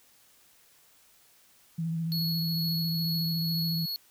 sine tone with vibrato, 164.2 Hz, E3, 6 cents flat, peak -28 dBFS, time 1.78-3.86 s, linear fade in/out 10 ms, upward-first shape sine, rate 14 Hz, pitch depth 29 cents each way
square tone with tremolo, 4355 Hz, C#8, 31 cents flat, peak -30 dBFS, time 2.12-3.96 s, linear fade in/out 0 ms, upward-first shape triangle, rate 2.2 Hz, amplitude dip 25%
effects white hiss -61 dBFS RMS until 4.1 s

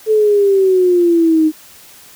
sine exponential sweep, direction down, 440 to 308.2 Hz, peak -8 dBFS, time 0.06-1.52 s, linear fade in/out 50 ms, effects white hiss -41 dBFS RMS until 2.15 s

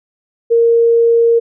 sine tone, 464.4 Hz, A#4, 7 cents flat, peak -7 dBFS, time 0.5-1.4 s, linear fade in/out 20 ms, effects none

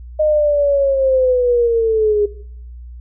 sine linear sweep, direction down, 618 to 410 Hz, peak -11 dBFS, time 0.19-2.26 s, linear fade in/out 10 ms, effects noise-tail reverb RT60 0.6 s tail -17 dB re dry + added 60 Hz sine -31 dBFS peak until 3 s

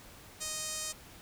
sawtooth tone with band-pass filter, 622.3 Hz, D#5, in tune, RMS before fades -38 dBFS, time 0.4-0.93 s, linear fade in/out 20 ms, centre 7400 Hz, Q 2, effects pink hiss -53 dBFS RMS until 1.21 s

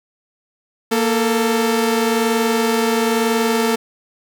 sawtooth tone pair together, 232.1 / 443.2 Hz, A#3 / A4, -7 / +13 cents, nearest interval major seventh, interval 1120 cents, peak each -14 dBFS, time 0.91-3.76 s, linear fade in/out 10 ms, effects none

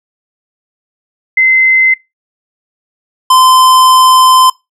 sine / square tone pair in turn, 2061 / 1030.5 Hz, C7 / C6, -27 / -27 cents, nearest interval octave, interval 1200 cents, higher first, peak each -4 dBFS, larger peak neither, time 1.37-1.94 / 3.3-4.5 s, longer second, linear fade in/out 5 ms, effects noise-tail reverb RT60 0.2 s tail -22 dB re dry + low-pass 12000 Hz 12 dB/octave

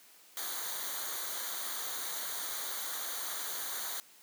white noise with comb filter, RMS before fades -38 dBFS, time 0.37-4 s, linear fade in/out 0 ms, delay 0.38 ms, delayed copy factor -0.75, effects white hiss -59 dBFS RMS until 4.22 s + high-pass 200 Hz 12 dB/octave

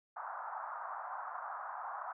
pink band-pass noise, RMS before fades -43 dBFS, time 0.16-2.13 s, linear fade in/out 10 ms, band 730 to 1400 Hz, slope 48 dB/octave, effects none

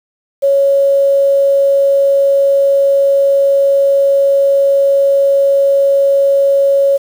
sine tone with quantisation, 554.4 Hz, C#5, in tune, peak -7 dBFS, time 0.42-6.98 s, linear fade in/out 20 ms, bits 6, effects none

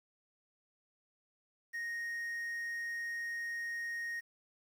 triangle tone with quantisation, 1864.7 Hz, A#6, in tune, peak -35 dBFS, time 1.73-4.21 s, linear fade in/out 20 ms, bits 10, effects none

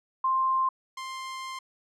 sine / sawtooth tone pair in turn, 1051 / 1051 Hz, C6 / C6, +7 / +7 cents, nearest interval unison, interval 0 cents, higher neither, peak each -22 / -31 dBFS, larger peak first, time 0.24-0.69 / 0.97-1.59 s, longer second, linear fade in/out 5 ms, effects low-pass 8000 Hz 12 dB/octave

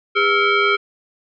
sine tone with frequency modulation, 494.6 Hz, B4, 3 cents sharp, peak -13 dBFS, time 0.15-0.77 s, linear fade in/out 20 ms, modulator 899 Hz, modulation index 2.6, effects none

